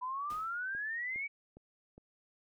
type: exponential sweep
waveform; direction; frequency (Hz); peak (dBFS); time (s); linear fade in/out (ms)
sine; up; 987.8 to 2293; -35; 0.01-1.28; 20
type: noise with exponential decay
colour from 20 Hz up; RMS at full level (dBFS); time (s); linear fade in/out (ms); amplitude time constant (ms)
pink; -50; 0.3-0.68; 1; 82
type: click train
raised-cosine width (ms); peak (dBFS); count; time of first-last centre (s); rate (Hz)
2; -40; 4; 0.75-1.98; 2.44
effects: none